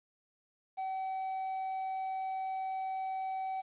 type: tone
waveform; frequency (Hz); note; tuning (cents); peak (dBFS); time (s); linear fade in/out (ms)
triangle; 762; G5; -49; -32; 0.77-3.62; 20
effects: resampled to 8000 Hz + 11-bit